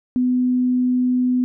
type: tone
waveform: sine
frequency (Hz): 250.7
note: B3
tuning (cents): +26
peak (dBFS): -15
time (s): 0.16-1.44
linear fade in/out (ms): 0
effects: none